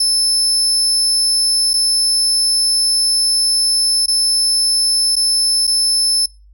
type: tone with dropouts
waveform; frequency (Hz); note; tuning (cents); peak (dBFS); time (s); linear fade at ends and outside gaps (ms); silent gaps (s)
30% pulse; 5260; E8; -5; -8; 0-6.26; 5; 1.734-1.738 / 4.061-4.08 / 5.156-5.164 / 5.67-5.675
effects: noise-tail reverb RT60 0.3 s tail -26 dB re dry + added 50 Hz sine -42 dBFS peak until 6.53 s